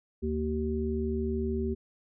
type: harmonic tone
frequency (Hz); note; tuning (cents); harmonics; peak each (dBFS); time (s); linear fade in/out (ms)
76.6; D#2; -27; 1 / 3 / 5; -32 / -32 / -32; 0.22-1.75; 20
effects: none